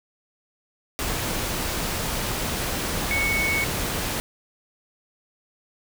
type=tone in noise; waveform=sine; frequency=2217 Hz; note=C#7; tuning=in tune; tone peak=-22 dBFS; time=3.11-3.64 s; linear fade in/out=0 ms; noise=pink; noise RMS=-27 dBFS; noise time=0.99-4.2 s; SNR=+2 dB; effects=none